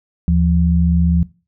sine tone pair together, 76.5 / 171.74 Hz, D#2 / F3, -29 / -29 cents, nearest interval octave + major second, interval 1400 cents, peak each -14 dBFS, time 0.28-1.23 s, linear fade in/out 0 ms, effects noise-tail reverb RT60 0.3 s tail -19 dB re dry

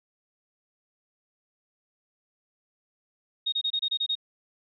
sine tone bursts, 3729 Hz, A#7, in tune, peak -24 dBFS, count 8, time 3.46-4.154 s, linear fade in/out 10 ms, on 64 ms, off 26 ms, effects none

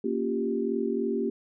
sine chord, G half-diminished seventh, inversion first, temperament equal, 233.1 / 277.2 / 349.2 / 392 Hz, Bb3 / Db4 / F4 / G4, 0 / 0 / 0 / 0 cents, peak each -30 / -33 / -33 / -29 dBFS, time 0.04-1.3 s, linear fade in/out 5 ms, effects none

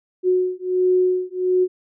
sine beating tone pair, 365.9 / 367.3 Hz, F#4 / F#4, -19 / -13 cents, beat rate 1.4 Hz, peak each -19 dBFS, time 0.23-1.68 s, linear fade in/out 50 ms, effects none

